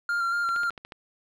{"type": "tone with vibrato", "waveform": "triangle", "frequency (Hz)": 1389, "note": "F6", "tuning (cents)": -10, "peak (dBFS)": -22, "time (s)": [0.09, 0.7], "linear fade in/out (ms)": 2, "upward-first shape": "square", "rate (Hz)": 4.3, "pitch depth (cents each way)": 19}
{"type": "click train", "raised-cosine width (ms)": 0.3, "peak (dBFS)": -24, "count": 7, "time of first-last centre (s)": [0.49, 0.922], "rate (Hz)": 13.9}
{"effects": []}